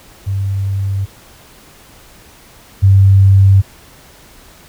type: tone pair in turn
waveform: sine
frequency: 98 / 97.32 Hz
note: G2 / G2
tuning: 0 / -12 cents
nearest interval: unison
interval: 12 cents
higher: first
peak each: -14 / -4 dBFS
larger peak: second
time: 0.26-1.06 / 2.82-3.62 s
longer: neither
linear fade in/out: 20 ms
effects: pink hiss -42 dBFS RMS until 4.68 s